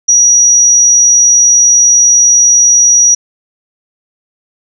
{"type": "tone", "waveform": "sine", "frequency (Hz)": 5790, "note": "F#8", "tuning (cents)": -38, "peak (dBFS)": -3, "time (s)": [0.08, 3.15], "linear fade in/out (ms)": 10, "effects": []}